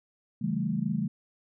sine chord, A dominant seventh, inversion first, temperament equal, 138.59 / 164.81 / 196 / 220 Hz, C#3 / E3 / G3 / A3, 0 / 0 / 0 / 0 cents, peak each -35 / -32 / -31 / -31 dBFS, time 0.41-1.08 s, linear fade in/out 10 ms, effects none

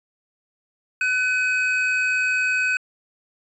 triangle tone pair together, 1505 / 2531 Hz, F#6 / D#7, +29 / +29 cents, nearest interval major sixth, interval 900 cents, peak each -20 dBFS, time 1.01-2.77 s, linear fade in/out 2 ms, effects resampled to 22050 Hz

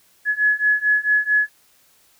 sine beating tone pair, 1695 / 1699.5 Hz, G#6 / G#6, +35 / +39 cents, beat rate 4.5 Hz, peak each -19 / -18 dBFS, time 0.25-1.49 s, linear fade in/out 50 ms, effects white hiss -57 dBFS RMS until 2.19 s

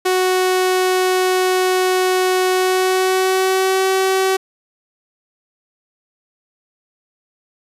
sawtooth tone with pitch glide, 370 to 380.6 Hz, F#4 to F#4, 0 to +49 cents, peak -10 dBFS, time 0.05-4.37 s, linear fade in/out 10 ms, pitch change +49 cents, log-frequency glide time 2.51-3.85 s, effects resampled to 32000 Hz

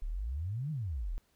sine exponential two-way sweep, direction up then down, 32.77 to 160.9 to 32.77 Hz, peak -33 dBFS, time 0.02-1.18 s, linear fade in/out 0 ms, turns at 0.71 s, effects pink hiss -72 dBFS RMS until 1.35 s

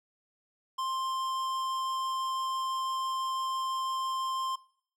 sine tone with tanh clipping, 1051 Hz, C6, 7 cents sharp, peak -32 dBFS, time 0.78-4.56 s, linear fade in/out 10 ms, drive 16 dB, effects noise-tail reverb RT60 0.6 s tail -21 dB re dry

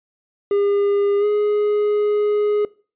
triangle tone with pitch glide, 404.2 to 417 Hz, G#4 to G#4, -47 to +7 cents, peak -13 dBFS, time 0.51-2.65 s, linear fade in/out 2 ms, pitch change +54 cents, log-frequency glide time 1.19-1.25 s, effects noise-tail reverb RT60 0.4 s tail -22 dB re dry + resampled to 8000 Hz

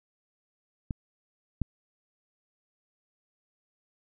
clicks, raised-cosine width 5 ms, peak -19 / -15 dBFS, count 2, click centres 0.908 / 1.617 s, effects none

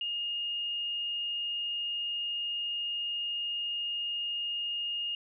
sine tone, 2843 Hz, F7, 30 cents sharp, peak -31 dBFS, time 0.01-5.15 s, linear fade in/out 2 ms, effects none

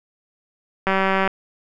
click train, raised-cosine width 0.5 ms, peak -5 dBFS, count 79, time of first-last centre 0.87-1.276 s, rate 192 Hz, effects none

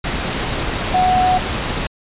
sine tone in noise, 737 Hz, F#5, 7 cents flat, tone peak -12 dBFS, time 0.94-1.38 s, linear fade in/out 5 ms, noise pink, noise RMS -21 dBFS, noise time 0.04-1.87 s, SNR +6 dB, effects resampled to 8000 Hz

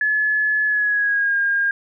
sine tone with pitch glide, 1712 to 1615.9 Hz, A6 to G#6, -48 to -48 cents, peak -16 dBFS, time 0.01-1.71 s, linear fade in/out 2 ms, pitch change -100 cents, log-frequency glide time 0.65-1.37 s, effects none

